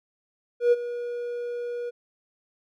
triangle tone with ADSR envelope, 480.9 Hz, B4, 46 cents flat, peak -11 dBFS, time 0.6-1.91 s, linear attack 120 ms, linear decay 30 ms, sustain -16 dB, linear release 24 ms, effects tanh soft clip ceiling -10 dBFS

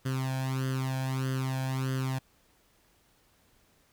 sawtooth tone with flanger, 131.6 Hz, C3, 10 cents sharp, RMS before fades -31 dBFS, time 0.05-2.19 s, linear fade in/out 10 ms, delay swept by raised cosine 0.63 to 1.24 ms, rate 1.6 Hz, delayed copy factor +0.8, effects pink hiss -66 dBFS RMS until 3.92 s

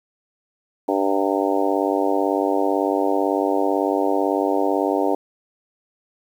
harmonic tone with a mistuned harmonic, 98 Hz, G2, in tune, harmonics 3 / 4 / 5 / 6 / 7 / 8 / 9, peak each -23 / -24 / -25 / -26 / -26 / -27 / -28 dBFS, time 0.88-5.15 s, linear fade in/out 5 ms, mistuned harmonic 9, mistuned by +58 cents, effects 8-bit

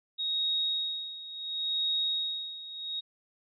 sine tone with tremolo, 3763 Hz, A#7, 16 cents sharp, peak -26 dBFS, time 0.18-3.01 s, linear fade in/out 20 ms, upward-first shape sine, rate 0.71 Hz, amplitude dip 80%, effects none

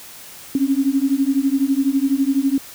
sine beating tone pair, 267.3 / 279.3 Hz, C4 / C#4, +37 / +13 cents, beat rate 12 Hz, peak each -18 dBFS, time 0.55-2.58 s, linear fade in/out 2 ms, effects white hiss -39 dBFS RMS until 2.74 s

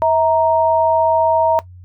sine tone pair together, 646.9 / 932.3 Hz, E5 / A#5, -33 / 0 cents, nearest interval tritone, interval 633 cents, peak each -14 dBFS, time 0.02-1.59 s, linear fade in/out 0 ms, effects noise-tail reverb RT60 0.1 s tail -17 dB re dry + added 90 Hz sine -36 dBFS peak until 1.84 s

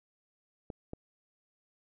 clicks, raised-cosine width 2 ms, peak -26 dBFS, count 2, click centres 0.702 / 0.934 s, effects none

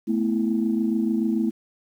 sine chord, A suspended second, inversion none, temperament equal, 220 / 246.9 / 329.6 Hz, A3 / B3 / E4, 0 / 0 / 0 cents, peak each -22 / -26 / -25 dBFS, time 0.07-1.51 s, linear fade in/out 20 ms, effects tanh soft clip ceiling -11 dBFS + 9-bit

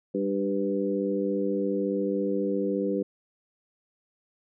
harmonic tone with a mistuned harmonic, 98.9 Hz, G2, 16 cents sharp, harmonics 2 / 3 / 4 / 5, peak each -30 / -30 / -30 / -30 dBFS, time 0.14-3.03 s, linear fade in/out 10 ms, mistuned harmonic 4, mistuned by -20 cents, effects none

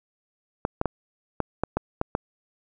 clicks, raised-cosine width 1 ms, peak -9 dBFS, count 8, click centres 0.651 / 0.814 / 0.857 / 1.403 / 1.636 / 1.77 / 2.014 / 2.151 s, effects none

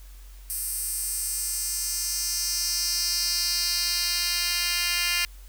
10% pulse tone with high-pass filter sweep, 349.2 Hz, F4, in tune, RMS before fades -27 dBFS, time 0.5-5.25 s, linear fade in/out 0 ms, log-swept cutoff 10000 to 2900 Hz, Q 2.2, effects added 46 Hz sine -42 dBFS peak until 5.48 s + white hiss -55 dBFS RMS until 5.48 s

